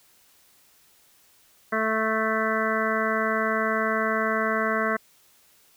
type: harmonic tone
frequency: 220 Hz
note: A3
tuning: in tune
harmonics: 1 / 2 / 3 / 5 / 6 / 7 / 8 / 9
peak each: -30 / -30 / -29 / -29 / -31 / -30 / -33 / -32 dBFS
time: 1.72-4.97 s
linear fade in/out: 10 ms
effects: white hiss -59 dBFS RMS until 5.76 s